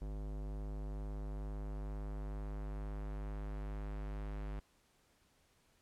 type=tone with low-pass filter sweep; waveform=square; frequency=51.1 Hz; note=G#1; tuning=27 cents flat; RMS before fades=-42 dBFS; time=0.01-4.6 s; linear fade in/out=10 ms; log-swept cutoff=660 to 2400 Hz; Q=0.72; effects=pink hiss -72 dBFS RMS until 5.81 s + low-pass 12000 Hz 12 dB/octave